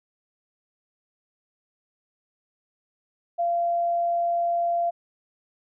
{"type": "tone", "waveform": "sine", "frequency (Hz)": 688, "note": "F5", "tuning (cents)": -26, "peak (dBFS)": -21, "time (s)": [3.38, 4.91], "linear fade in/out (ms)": 20, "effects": []}